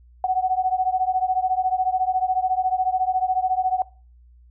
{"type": "beating tone pair", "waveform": "sine", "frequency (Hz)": [740, 754], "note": ["F#5", "F#5"], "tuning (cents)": [0, 32], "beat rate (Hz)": 14, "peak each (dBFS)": [-21, -23], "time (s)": [0.24, 3.82], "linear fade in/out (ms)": 2, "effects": ["noise-tail reverb RT60 0.4 s tail -23 dB re dry", "added 60 Hz sine -48 dBFS peak until 4.5 s"]}